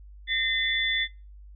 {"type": "tone cluster", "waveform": "sine", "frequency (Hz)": [1831, 2047, 3478], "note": ["A#6", "C7", "A7"], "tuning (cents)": [-32, -38, -21], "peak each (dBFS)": [-29, -27, -27], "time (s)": [0.27, 1.08], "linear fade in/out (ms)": 50, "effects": ["noise-tail reverb RT60 0.3 s tail -22 dB re dry", "added 50 Hz sine -44 dBFS peak until 1.55 s"]}